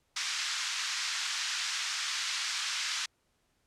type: band-pass noise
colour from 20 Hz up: white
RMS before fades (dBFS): -34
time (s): 0.16-3.06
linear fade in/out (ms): 5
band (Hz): 1200 to 6300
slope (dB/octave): 24
effects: pink hiss -74 dBFS RMS until 3.66 s + low-pass 11000 Hz 12 dB/octave